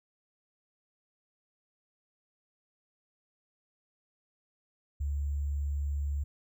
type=tone with sample-and-hold; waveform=sine; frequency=71.6 Hz; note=D2; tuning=43 cents flat; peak=-29 dBFS; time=5-6.24 s; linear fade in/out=10 ms; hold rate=7350 Hz; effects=none